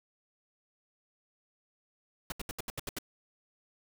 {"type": "noise bursts", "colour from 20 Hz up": "pink", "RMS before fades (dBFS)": -37, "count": 8, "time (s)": [2.3, 2.986], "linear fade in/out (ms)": 2, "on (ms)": 21, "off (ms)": 74, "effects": []}